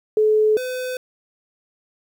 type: tone pair in turn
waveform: sine / square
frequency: 430 / 506.9 Hz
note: A4 / B4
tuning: -40 / +45 cents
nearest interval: minor third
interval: 285 cents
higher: second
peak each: -13 / -25 dBFS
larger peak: first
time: 0.17-0.57 / 0.57-0.97 s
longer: neither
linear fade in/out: 2 ms
effects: 9-bit